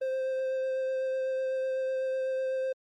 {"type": "tone with vibrato", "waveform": "triangle", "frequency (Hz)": 524, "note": "C5", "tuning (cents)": 2, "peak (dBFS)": -26, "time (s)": [0.01, 2.73], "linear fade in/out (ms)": 10, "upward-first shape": "sine", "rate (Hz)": 8, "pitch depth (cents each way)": 10, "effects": ["Opus 24 kbps"]}